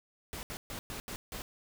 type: noise bursts at uneven times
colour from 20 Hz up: pink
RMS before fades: -41 dBFS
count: 6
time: 0.33-0.43 / 0.5-0.57 / 0.7-0.79 / 0.9-1 / 1.08-1.16 / 1.32-1.42 s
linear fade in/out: 0 ms
effects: none